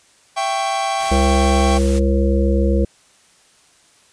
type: chord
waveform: 45% pulse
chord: C# diminished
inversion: first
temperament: equal with one note detuned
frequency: 667.7 / 784 / 1108.7 Hz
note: E5 / G5 / C#6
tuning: +22 / 0 / 0 cents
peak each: -25 / -20 / -25 dBFS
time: 0.36-1.79 s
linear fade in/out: 20 ms
type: noise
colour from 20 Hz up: white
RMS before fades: -31 dBFS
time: 0.99-2 s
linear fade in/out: 20 ms
type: harmonic tone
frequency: 67.7 Hz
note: C#2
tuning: 40 cents flat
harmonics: 1 / 3 / 5 / 7 / 8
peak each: -15 / -20 / -22 / -23 / -24 dBFS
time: 1.11-2.85 s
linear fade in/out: 5 ms
effects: white hiss -53 dBFS RMS until 4.12 s + resampled to 22050 Hz